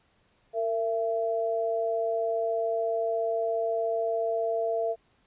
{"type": "tone pair together", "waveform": "sine", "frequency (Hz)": [456.7, 670.8], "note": ["A#4", "E5"], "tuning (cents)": [-36, 30], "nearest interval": "perfect fifth", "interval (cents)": 666, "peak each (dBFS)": [-29, -27], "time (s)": [0.53, 4.96], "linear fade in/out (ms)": 50, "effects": ["pink hiss -67 dBFS RMS until 5.26 s", "resampled to 8000 Hz"]}